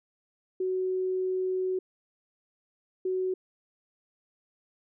sine tone bursts at uneven times, 372.3 Hz, F#4, 11 cents sharp, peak -26 dBFS, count 2, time 0.6-1.79 / 3.05-3.34 s, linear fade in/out 5 ms, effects none

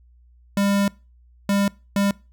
square tone bursts at uneven times, 200 Hz, G3, 35 cents sharp, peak -18 dBFS, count 3, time 0.57-0.88 / 1.49-1.68 / 1.96-2.11 s, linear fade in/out 2 ms, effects noise-tail reverb RT60 0.3 s tail -23 dB re dry + added 60 Hz sine -50 dBFS peak until 2.32 s

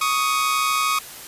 sawtooth tone pair together, 1115 / 1247.6 Hz, C#6 / D#6, +10 / +4 cents, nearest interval major second, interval 194 cents, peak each -19 / -17 dBFS, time 0.01-0.99 s, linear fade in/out 5 ms, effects white hiss -38 dBFS RMS until 1.27 s + resampled to 32000 Hz

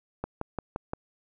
click train, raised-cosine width 1 ms, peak -17 dBFS, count 5, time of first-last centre 0.24-0.934 s, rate 5.76 Hz, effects none

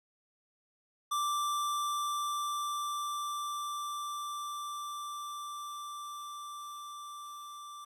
square tone with level ramp, 1174.7 Hz, D6, in tune, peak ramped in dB -30 to -45 dBFS, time 1.11-7.85 s, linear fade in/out 10 ms, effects resampled to 32000 Hz + 11-bit

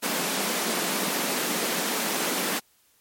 pink high-pass noise, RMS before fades -27 dBFS, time 0.02-2.6 s, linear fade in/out 20 ms, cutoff 180 Hz, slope 48 dB/octave, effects white hiss -63 dBFS RMS until 3 s + MP3 64 kbps

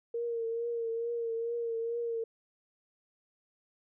sine tone with vibrato, 463.5 Hz, A#4, 10 cents flat, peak -31 dBFS, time 0.14-2.24 s, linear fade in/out 5 ms, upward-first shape triangle, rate 2.3 Hz, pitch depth 41 cents each way, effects none

